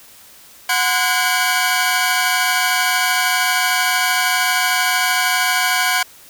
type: tone cluster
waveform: sawtooth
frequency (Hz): 735 / 1026 / 1457 / 1625 / 2274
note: F#5 / C6 / F#6 / G#6 / C#7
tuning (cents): -12 / -34 / -27 / -38 / +44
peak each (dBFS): -18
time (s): 0.69-6.03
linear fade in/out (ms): 5
effects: white hiss -44 dBFS RMS until 6.29 s